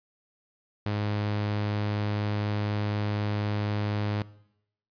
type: tone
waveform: sawtooth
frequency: 104.1 Hz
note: G#2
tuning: 5 cents sharp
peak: -23 dBFS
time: 0.86-4.22 s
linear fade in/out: 0 ms
effects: noise-tail reverb RT60 0.8 s tail -20 dB re dry + resampled to 11025 Hz